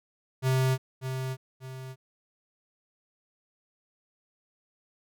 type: tone with echo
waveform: square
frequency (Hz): 130.7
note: C3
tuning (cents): -1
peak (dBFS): -23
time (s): 0.42-0.78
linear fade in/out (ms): 50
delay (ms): 590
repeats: 2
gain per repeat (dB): -8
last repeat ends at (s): 1.96
effects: none